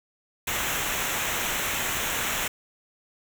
pink noise with comb filter, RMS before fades -28 dBFS, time 0.47-2.48 s, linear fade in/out 5 ms, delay 0.21 ms, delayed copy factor -0.7, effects none

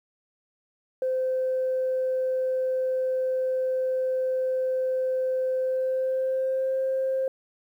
sine tone with pitch glide, 517 to 527.9 Hz, C5 to C5, -21 to +15 cents, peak -22 dBFS, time 1.02-7.28 s, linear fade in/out 2 ms, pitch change +36 cents, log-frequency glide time 5.58-6.8 s, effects tanh soft clip ceiling -19 dBFS + 10-bit

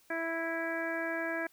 harmonic tone, 329.6 Hz, E4, in tune, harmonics 1 / 2 / 3 / 4 / 5 / 6 / 7, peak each -38 / -37 / -45 / -46 / -36 / -44 / -45 dBFS, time 0.1-1.47 s, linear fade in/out 5 ms, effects white hiss -65 dBFS RMS until 1.52 s

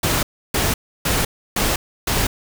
pink noise bursts, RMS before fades -19 dBFS, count 5, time 0.03-2.27 s, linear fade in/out 5 ms, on 200 ms, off 310 ms, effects none

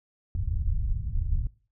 pink low-pass noise, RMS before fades -27 dBFS, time 0.35-1.47 s, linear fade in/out 2 ms, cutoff 100 Hz, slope 24 dB/octave, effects noise-tail reverb RT60 0.4 s tail -21 dB re dry

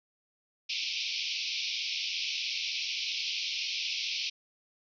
pink band-pass noise, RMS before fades -34 dBFS, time 0.69-4.3 s, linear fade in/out 10 ms, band 2300 to 5700 Hz, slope 96 dB/octave, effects none

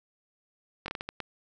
slowing click train, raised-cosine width 0.3 ms, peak -18 dBFS, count 7, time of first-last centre 0.86-1.203 s, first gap 21 ms, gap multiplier 1.4, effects none

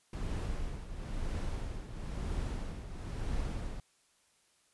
brown noise with tremolo, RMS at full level -34 dBFS, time 0.13-3.8 s, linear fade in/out 2 ms, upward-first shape triangle, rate 1 Hz, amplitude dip 70%, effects white hiss -70 dBFS RMS until 4.73 s + resampled to 24000 Hz

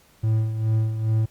triangle tone with tremolo, 110.3 Hz, A2, 5 cents sharp, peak -15 dBFS, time 0.23-1.26 s, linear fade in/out 10 ms, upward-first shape sine, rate 2.4 Hz, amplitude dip 60%, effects pink hiss -57 dBFS RMS until 1.3 s + Opus 48 kbps

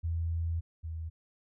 sine tone pair in turn, 83.1 / 81.06 Hz, E2 / E2, +15 / -29 cents, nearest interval unison, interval 44 cents, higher first, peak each -29 / -35 dBFS, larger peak first, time 0.03-0.61 / 0.83-1.1 s, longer first, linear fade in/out 20 ms, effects none

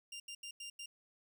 20% pulse tone bursts at uneven times, 2794 Hz, F7, in tune, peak -40 dBFS, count 5, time 0.12-0.2 / 0.28-0.35 / 0.43-0.51 / 0.6-0.7 / 0.79-0.86 s, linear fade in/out 5 ms, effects none

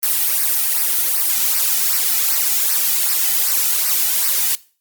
blue noise with flanger, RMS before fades -17 dBFS, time 0.03-4.55 s, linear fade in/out 0 ms, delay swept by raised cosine 0.28 to 1.88 ms, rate 2.6 Hz, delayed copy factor -0.8, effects noise-tail reverb RT60 0.4 s tail -21 dB re dry + Opus 32 kbps

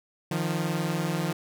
sawtooth tone pair together, 154.4 / 174.66 Hz, D#3 / F3, -13 / 0 cents, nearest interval major second, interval 213 cents, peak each -25 dBFS, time 0.31-1.33 s, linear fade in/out 5 ms, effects none

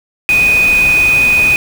sine tone in noise, 2489 Hz, D#7, in tune, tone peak -7 dBFS, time 0.29-1.56 s, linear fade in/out 0 ms, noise pink, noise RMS -22 dBFS, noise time 0.29-1.56 s, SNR +12 dB, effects none

